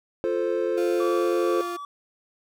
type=chord; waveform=triangle; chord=F major; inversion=none; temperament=equal; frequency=349.2 / 440 / 523.3 Hz; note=F4 / A4 / C5; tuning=0 / 0 / 0 cents; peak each=-25 dBFS; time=0.24-1.61 s; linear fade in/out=0 ms
type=tone; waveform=35% pulse; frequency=349.2 Hz; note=F4; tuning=in tune; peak=-29 dBFS; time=0.77-1.77 s; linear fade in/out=10 ms
type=tone with tremolo; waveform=triangle; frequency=1148 Hz; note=D6; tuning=40 cents flat; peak=-27 dBFS; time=1-1.85 s; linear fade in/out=2 ms; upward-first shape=sine; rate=2.2 Hz; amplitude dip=45%
effects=none